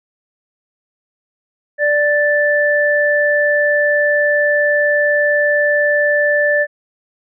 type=tone pair together; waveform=sine; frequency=588.1 / 1760 Hz; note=D5 / A6; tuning=+2 / 0 cents; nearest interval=octave + perfect fifth; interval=1898 cents; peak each=-14 dBFS; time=1.78-6.67 s; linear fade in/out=50 ms; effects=none